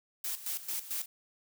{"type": "noise with tremolo", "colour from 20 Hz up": "blue", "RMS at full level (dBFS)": -35, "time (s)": [0.24, 1.06], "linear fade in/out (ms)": 5, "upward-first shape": "square", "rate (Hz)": 4.5, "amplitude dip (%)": 75, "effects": []}